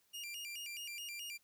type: tone with vibrato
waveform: sawtooth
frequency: 2600 Hz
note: E7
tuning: 24 cents flat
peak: -40 dBFS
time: 0.13-1.38 s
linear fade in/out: 20 ms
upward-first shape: square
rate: 4.7 Hz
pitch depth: 160 cents each way
effects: white hiss -74 dBFS RMS until 1.43 s